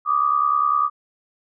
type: tone pair together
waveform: sine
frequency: 1163 / 1233 Hz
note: D6 / D#6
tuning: -17 / -16 cents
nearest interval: minor second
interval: 101 cents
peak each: -19 / -19 dBFS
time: 0.05-0.9 s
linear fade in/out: 50 ms
effects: none